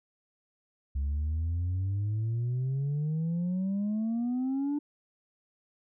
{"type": "exponential sweep", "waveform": "sine", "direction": "up", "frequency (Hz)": [67.8, 295.6], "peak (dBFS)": -25, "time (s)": [0.95, 4.79], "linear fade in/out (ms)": 10, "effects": ["tanh soft clip ceiling -26 dBFS"]}